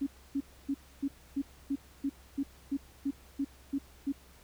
sine tone bursts, 277.2 Hz, C#4, in tune, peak -28 dBFS, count 13, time 0.01-4.124 s, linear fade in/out 10 ms, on 58 ms, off 280 ms, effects added 66 Hz sine -57 dBFS peak until 4.43 s + pink hiss -59 dBFS RMS until 4.43 s

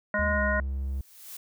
harmonic tone, 207.2 Hz, G#3, 4 cents flat, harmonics 1 / 3 / 5 / 7 / 9, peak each -33 / -29 / -33 / -29 / -30 dBFS, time 0.14-0.6 s, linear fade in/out 2 ms
triangle tone with pitch glide, 77 to 67.42 Hz, D#2 to C#2, -17 to -48 cents, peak -26 dBFS, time 0.19-1.01 s, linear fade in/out 0 ms, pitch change -231 cents, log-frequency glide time 0.32-0.42 s
blue noise with exponential growth, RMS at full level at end -39 dBFS, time 0.68-1.37 s, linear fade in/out 5 ms, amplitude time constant 150 ms
effects none

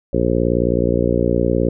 harmonic tone, 59.2 Hz, A#1, 27 cents sharp, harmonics 1 / 2 / 3 / 4 / 5 / 6 / 7 / 8 / 9, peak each -23 / -23 / -23 / -23 / -23 / -23 / -23 / -23 / -23 dBFS, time 0.13-1.69 s, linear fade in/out 5 ms, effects none

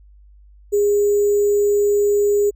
sine tone with sample-and-hold, 410 Hz, G#4, 22 cents flat, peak -13 dBFS, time 0.72-2.51 s, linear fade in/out 20 ms, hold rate 7350 Hz, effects added 50 Hz sine -44 dBFS peak until 2.55 s

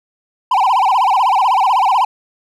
triangle tone with vibrato, 880 Hz, A5, in tune, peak -8 dBFS, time 0.51-2.05 s, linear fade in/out 5 ms, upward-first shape sine, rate 16 Hz, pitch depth 280 cents each way, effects none

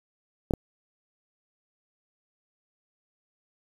clicks, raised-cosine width 2 ms, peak -12 dBFS, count 2, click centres 0.509 / 0.537 s, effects 7-bit

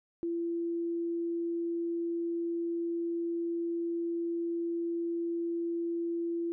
sine tone, 338.6 Hz, E4, 46 cents sharp, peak -30 dBFS, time 0.23-6.52 s, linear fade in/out 0 ms, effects none

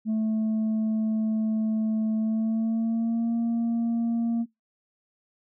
sine tone with pitch glide, 218.9 to 231.9 Hz, A3 to A#3, -9 to -9 cents, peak -20 dBFS, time 0.05-4.46 s, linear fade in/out 50 ms, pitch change +100 cents, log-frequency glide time 2.16-3.34 s, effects noise-tail reverb RT60 0.2 s tail -26 dB re dry + tanh soft clip ceiling -22 dBFS

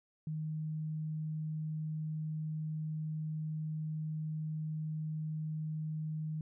sine tone, 155.56 Hz, D#3, in tune, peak -35 dBFS, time 0.27-6.41 s, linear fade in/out 2 ms, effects none

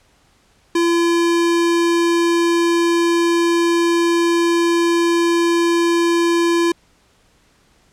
square tone, 340 Hz, F4, 46 cents flat, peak -14 dBFS, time 0.75-6.72 s, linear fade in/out 5 ms, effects pink hiss -56 dBFS RMS until 7.92 s + low-pass 9000 Hz 12 dB/octave

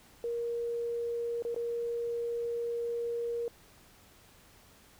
sine tone with dropouts, 470.5 Hz, A#4, 16 cents sharp, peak -31 dBFS, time 0.24-3.48 s, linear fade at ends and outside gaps 1 ms, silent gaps 1.423-1.45 / 1.545-1.562 s, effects pink hiss -59 dBFS RMS until 4.99 s

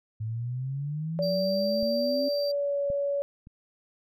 sine exponential sweep, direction up, 107.4 to 273.9 Hz, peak -29 dBFS, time 0.2-2.29 s, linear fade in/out 10 ms
sine tone with pitch glide, 576 to 565.5 Hz, D5 to C#5, -34 to +34 cents, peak -25 dBFS, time 1.19-3.22 s, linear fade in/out 0 ms, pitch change -32 cents, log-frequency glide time 2.32-2.81 s
triangle tone, 4699 Hz, D8, in tune, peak -33 dBFS, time 1.22-2.52 s, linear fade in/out 10 ms
clicks, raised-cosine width 5 ms, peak -30 / -27 / -35 dBFS, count 3, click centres 1.829 / 2.902 / 3.471 s
effects none

